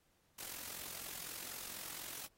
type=noise with amplitude modulation; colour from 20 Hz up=white; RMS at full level=-44 dBFS; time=0.38-2.27 s; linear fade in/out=10 ms; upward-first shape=sine; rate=44.1 Hz; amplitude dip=65%; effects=pink hiss -75 dBFS RMS until 2.37 s + AAC 48 kbps